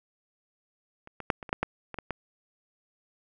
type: clicks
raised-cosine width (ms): 0.5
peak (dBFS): -30 / -23 / -7 / -24 / -26 / -9 / -11 / -23 / -19 / -16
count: 10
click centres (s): 1.074 / 1.203 / 1.302 / 1.428 / 1.492 / 1.529 / 1.63 / 1.943 / 1.987 / 2.107
effects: none